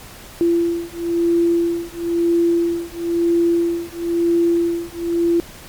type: beating tone pair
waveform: sine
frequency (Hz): 339.7 / 340.7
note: F4 / F4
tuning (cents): -48 / -43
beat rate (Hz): 1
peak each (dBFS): -18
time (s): 0.41-5.4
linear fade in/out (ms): 0
effects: pink hiss -39 dBFS RMS until 5.68 s + MP3 96 kbps